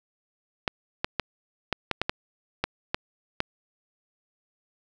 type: clicks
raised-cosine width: 0.3 ms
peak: -8 dBFS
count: 10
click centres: 0.678 / 1.045 / 1.197 / 1.727 / 1.913 / 2.016 / 2.095 / 2.64 / 2.945 / 3.404 s
effects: none